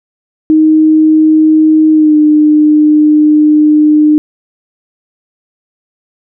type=tone with pitch glide; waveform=sine; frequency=312.4 to 302.8 Hz; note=D#4 to D#4; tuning=+7 to -47 cents; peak=-3 dBFS; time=0.5-4.18 s; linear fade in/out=0 ms; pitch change=-54 cents; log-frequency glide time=1.92-2.16 s; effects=none